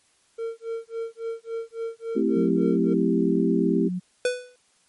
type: tone with tremolo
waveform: triangle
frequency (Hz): 456.5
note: A#4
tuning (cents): -36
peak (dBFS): -24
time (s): 0.38-2.94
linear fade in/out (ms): 10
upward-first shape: sine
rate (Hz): 3.6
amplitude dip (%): 100
type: chord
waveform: sine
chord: A minor seventh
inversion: none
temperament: equal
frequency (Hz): 220 / 261.6 / 329.6 / 392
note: A3 / C4 / E4 / G4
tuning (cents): 0 / 0 / 0 / 0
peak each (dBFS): -25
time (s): 2.15-3.89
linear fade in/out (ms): 20
type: tone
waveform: sine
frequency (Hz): 181.2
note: F#3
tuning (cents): -36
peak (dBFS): -25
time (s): 2.35-4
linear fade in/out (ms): 20
type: tone with exponential decay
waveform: square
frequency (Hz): 496.3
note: B4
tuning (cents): +8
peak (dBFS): -18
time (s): 4.25-4.56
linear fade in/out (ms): 2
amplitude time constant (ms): 67
effects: white hiss -63 dBFS RMS until 4.88 s + MP3 48 kbps